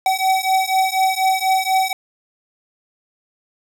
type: beating tone pair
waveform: square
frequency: 758 / 762.1 Hz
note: F#5 / G5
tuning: +42 / -49 cents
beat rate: 4.1 Hz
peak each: -19 dBFS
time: 0.06-1.93 s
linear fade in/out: 2 ms
effects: none